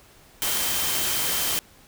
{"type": "tone in noise", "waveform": "sine", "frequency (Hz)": 3129, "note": "G7", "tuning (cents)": -4, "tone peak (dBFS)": -34, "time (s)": [0.42, 1.59], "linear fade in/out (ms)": 0, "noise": "white", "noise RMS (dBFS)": -25, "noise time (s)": [0.42, 1.59], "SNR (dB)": -12, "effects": ["pink hiss -53 dBFS RMS until 1.87 s"]}